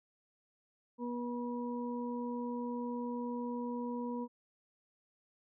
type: harmonic tone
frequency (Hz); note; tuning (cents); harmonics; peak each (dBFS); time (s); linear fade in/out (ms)
241.9; B3; -36; 1 / 2 / 4; -37 / -42 / -44; 0.98-4.28; 50
effects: none